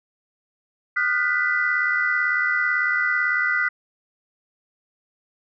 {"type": "tone cluster", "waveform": "sine", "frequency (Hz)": [1224, 1435, 1513, 1984], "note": ["D#6", "F6", "F#6", "B6"], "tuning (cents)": [-29, 47, 38, 7], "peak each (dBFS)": [-29, -23, -25, -22], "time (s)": [0.96, 3.69], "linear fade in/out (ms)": 10, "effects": ["tanh soft clip ceiling -9 dBFS"]}